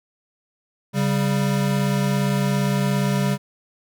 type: tone pair together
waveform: square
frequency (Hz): 138.59 / 196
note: C#3 / G3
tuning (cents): 0 / 0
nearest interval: tritone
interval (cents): 600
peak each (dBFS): -22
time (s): 0.93-3.38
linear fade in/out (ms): 50
effects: none